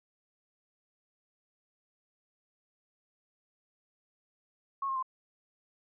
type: tone with pitch steps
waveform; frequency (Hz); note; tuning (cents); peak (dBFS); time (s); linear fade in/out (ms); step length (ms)
sine; 1095 / 1068.8 / 1043.1; C#6 / C6 / C6; -22 / +36 / -6; -30; 4.82-5.027; 5; 69
effects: none